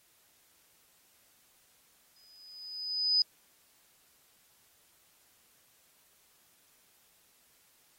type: tone with exponential growth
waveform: sine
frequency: 4994 Hz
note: D#8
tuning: 6 cents sharp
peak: -21 dBFS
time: 2.16-3.22 s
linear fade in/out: 2 ms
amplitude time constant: 230 ms
effects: white hiss -66 dBFS RMS until 7.98 s + AAC 48 kbps